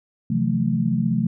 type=chord; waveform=sine; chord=F# half-diminished seventh; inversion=second; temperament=equal with one note detuned; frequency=130.81 / 164.81 / 180.56 / 220 Hz; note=C3 / E3 / F#3 / A3; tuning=0 / 0 / -42 / 0 cents; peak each=-25 / -25 / -24 / -22 dBFS; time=0.3-1.27 s; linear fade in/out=5 ms; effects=none